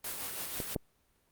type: noise with tremolo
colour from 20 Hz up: white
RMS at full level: -37 dBFS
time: 0.04-0.75 s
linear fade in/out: 5 ms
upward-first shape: sine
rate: 6.1 Hz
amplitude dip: 35%
type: clicks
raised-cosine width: 2 ms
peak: -23 / -18 dBFS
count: 2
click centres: 0.602 / 0.762 s
effects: pink hiss -72 dBFS RMS until 1.31 s + Opus 32 kbps